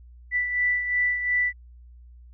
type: beating tone pair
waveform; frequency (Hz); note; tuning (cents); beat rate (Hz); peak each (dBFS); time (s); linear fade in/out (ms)
sine; 1974 / 1976.8; B6 / B6; -1 / +1; 2.8; -22 / -30; 0.31-1.53; 50
effects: added 60 Hz sine -45 dBFS peak until 2.33 s

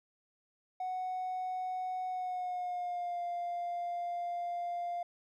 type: tone with pitch glide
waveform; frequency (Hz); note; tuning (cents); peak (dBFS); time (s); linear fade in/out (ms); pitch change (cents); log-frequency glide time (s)
triangle; 740 to 698.9; F#5 to F5; 0 to +1; -31; 0.8-5.03; 5; -99; 2.08-3.22
effects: tanh soft clip ceiling -30 dBFS

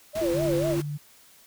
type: tone with vibrato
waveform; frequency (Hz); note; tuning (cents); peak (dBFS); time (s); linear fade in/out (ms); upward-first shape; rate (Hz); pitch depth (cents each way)
sine; 574; D5; -40; -25; 0.13-0.77; 50; sine; 4.1; 220
type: noise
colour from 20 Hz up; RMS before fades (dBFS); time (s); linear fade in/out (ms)
pink; -37; 0.15-0.82; 5
type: tone with tremolo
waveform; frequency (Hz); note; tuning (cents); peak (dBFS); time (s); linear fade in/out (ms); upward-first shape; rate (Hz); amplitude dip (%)
sine; 340; F4; -46; -24; 0.21-0.81; 10; sine; 3.9; 35
type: tone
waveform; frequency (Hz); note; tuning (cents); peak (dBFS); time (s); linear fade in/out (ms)
sine; 146.83; D3; 0; -29; 0.33-0.98; 20
effects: white hiss -55 dBFS RMS until 1.46 s

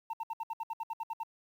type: tone bursts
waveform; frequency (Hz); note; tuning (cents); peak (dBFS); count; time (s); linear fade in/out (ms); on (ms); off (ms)
sine; 905; A5; +48; -31; 12; 0.1-1.234; 5; 34; 66
effects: tanh soft clip ceiling -32 dBFS + 10-bit

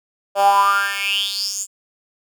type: tone with high-pass filter sweep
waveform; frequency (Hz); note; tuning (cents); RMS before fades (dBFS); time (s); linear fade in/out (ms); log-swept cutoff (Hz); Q
10% pulse; 198.9; G3; +25; -18; 0.35-1.67; 50; 630 to 7700; 8.8
effects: none

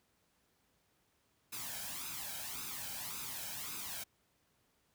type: noise with flanger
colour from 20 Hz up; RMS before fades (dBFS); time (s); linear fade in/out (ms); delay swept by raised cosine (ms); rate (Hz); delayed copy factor
white; -43; 1.52-4.04; 10; 0.79 to 1.3; 1.8; +0.65
effects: pink hiss -75 dBFS RMS until 4.94 s + high-pass 60 Hz 12 dB/octave

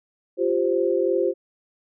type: chord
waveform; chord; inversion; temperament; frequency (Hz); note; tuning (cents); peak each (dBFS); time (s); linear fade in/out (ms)
sine; F suspended second; none; equal; 349.2 / 392 / 523.3; F4 / G4 / C5; 0 / 0 / 0; -23; 0.37-1.34; 50
effects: none

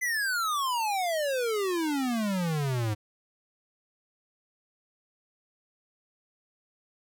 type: exponential sweep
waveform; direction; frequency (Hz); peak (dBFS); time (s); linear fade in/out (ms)
square; down; 2046 to 102.8; -27; 0.01-2.95; 20
effects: none

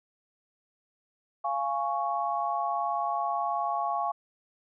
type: chord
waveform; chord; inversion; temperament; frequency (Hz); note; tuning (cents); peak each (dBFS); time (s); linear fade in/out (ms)
sine; Db major; first; just; 693 / 831.5 / 1108.7; F5 / Ab5 / Db6; -14 / +2 / 0; -31; 1.44-4.12; 10
effects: none

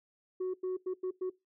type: tone bursts at uneven times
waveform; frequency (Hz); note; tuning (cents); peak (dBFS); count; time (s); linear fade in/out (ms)
sine; 370; F#4; 0; -29; 5; 0.4-0.54 / 0.63-0.77 / 0.86-0.94 / 1.03-1.11 / 1.21-1.3; 10
effects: noise-tail reverb RT60 0.2 s tail -21 dB re dry + tanh soft clip ceiling -30 dBFS

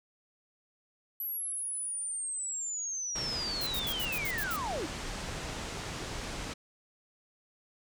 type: linear sweep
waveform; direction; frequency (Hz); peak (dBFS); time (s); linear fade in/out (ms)
sine; down; 11840 to 275.7; -33; 1.2-4.86; 2
type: low-pass noise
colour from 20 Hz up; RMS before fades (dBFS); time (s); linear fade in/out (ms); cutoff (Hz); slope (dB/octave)
pink; -39; 3.15-6.54; 10; 8100; 24
type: noise bursts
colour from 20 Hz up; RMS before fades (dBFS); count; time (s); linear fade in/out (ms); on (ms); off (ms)
violet; -37; 8; 3.61-4.565; 5; 59; 69
effects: none

